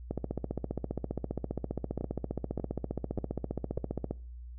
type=two click trains; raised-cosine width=2 ms; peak=-19 / -21 dBFS; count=61 / 4; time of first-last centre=0.11-4.11 / 2.01-3.775 s; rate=15 / 1.7 Hz; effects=noise-tail reverb RT60 0.4 s tail -23 dB re dry + added 60 Hz sine -42 dBFS peak until 4.58 s